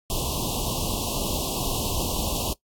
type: band-stop noise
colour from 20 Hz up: pink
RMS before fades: -27 dBFS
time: 0.1-2.53 s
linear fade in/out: 0 ms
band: 1100 to 2700 Hz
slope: 96 dB/octave
effects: noise-tail reverb RT60 0.1 s tail -19 dB re dry + AAC 64 kbps